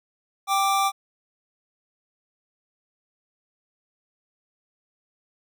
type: tone pair together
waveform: square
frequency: 784 / 1177.9 Hz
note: G5 / D6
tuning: 0 / +5 cents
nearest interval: perfect fifth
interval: 705 cents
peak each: -23 dBFS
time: 0.47-0.92 s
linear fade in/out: 50 ms
effects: none